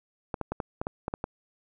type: clicks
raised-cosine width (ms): 1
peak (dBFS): -16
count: 9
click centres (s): 0.342 / 0.413 / 0.52 / 0.602 / 0.815 / 0.869 / 1.081 / 1.139 / 1.241
effects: none